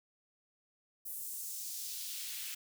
white noise with high-pass filter sweep, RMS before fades -42 dBFS, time 1.05-2.55 s, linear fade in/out 10 ms, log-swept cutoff 11000 to 2200 Hz, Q 1.2, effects none

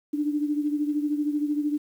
sine beating tone pair, 293.7 / 306.7 Hz, D4 / D#4, 0 / -25 cents, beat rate 13 Hz, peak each -24 / -30 dBFS, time 0.13-1.78 s, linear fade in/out 10 ms, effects 9-bit

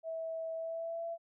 sine tone with pitch glide, 651 to 670.9 Hz, E5 to E5, -22 to +30 cents, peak -36 dBFS, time 0.03-1.18 s, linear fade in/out 50 ms, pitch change +52 cents, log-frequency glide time 0.54-1.06 s, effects none

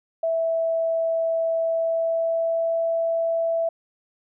sine tone with pitch glide, 657 to 662.3 Hz, E5 to E5, -6 to +8 cents, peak -20 dBFS, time 0.23-3.69 s, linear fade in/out 5 ms, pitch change +14 cents, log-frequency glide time 1.56-2.81 s, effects none

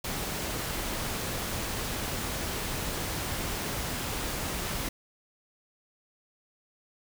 pink noise, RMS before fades -33 dBFS, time 0.04-4.89 s, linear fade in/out 5 ms, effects none

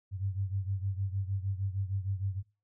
sine beating tone pair, 95.6 / 102.1 Hz, G2 / G#2, -43 / -29 cents, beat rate 6.5 Hz, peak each -32 / -36 dBFS, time 0.11-2.43 s, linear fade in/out 50 ms, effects noise-tail reverb RT60 0.3 s tail -22 dB re dry

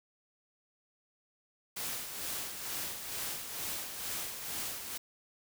white noise with tremolo, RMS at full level -37 dBFS, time 1.76-4.98 s, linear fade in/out 10 ms, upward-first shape sine, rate 2.2 Hz, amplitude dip 50%, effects none

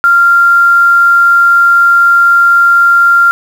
sine tone with quantisation, 1388 Hz, F6, 11 cents flat, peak -3 dBFS, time 0.04-3.31 s, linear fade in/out 0 ms, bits 5, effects none

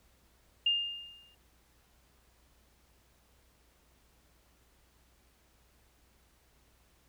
sine tone with exponential decay, 2815 Hz, F7, 13 cents sharp, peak -23 dBFS, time 0.66-1.35 s, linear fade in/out 5 ms, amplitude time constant 150 ms, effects added 60 Hz sine -68 dBFS peak until 7.08 s + pink hiss -68 dBFS RMS until 7.08 s

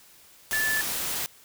sine tone in noise, 1742 Hz, A6, 18 cents flat, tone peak -24 dBFS, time 0.53-0.81 s, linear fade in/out 0 ms, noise white, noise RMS -30 dBFS, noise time 0.51-1.26 s, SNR +3 dB, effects white hiss -54 dBFS RMS until 1.44 s

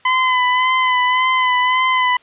25% pulse tone with vibrato, 1013 Hz, B5, 44 cents sharp, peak -9 dBFS, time 0.05-2.17 s, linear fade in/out 5 ms, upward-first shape sine, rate 1.8 Hz, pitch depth 31 cents each way, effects white hiss -51 dBFS RMS until 2.22 s + resampled to 8000 Hz

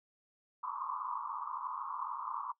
white band-pass noise, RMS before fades -40 dBFS, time 0.63-2.52 s, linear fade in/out 5 ms, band 920 to 1200 Hz, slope 96 dB/octave, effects noise-tail reverb RT60 0.1 s tail -20 dB re dry

